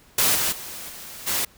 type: noise with level steps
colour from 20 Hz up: white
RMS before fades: -19 / -23 / -36 / -39 / -24 dBFS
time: 0.18-1.45 s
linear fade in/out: 5 ms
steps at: 0.34 / 0.51 / 0.88 / 1.26 s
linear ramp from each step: 20 ms
effects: pink hiss -54 dBFS RMS until 1.57 s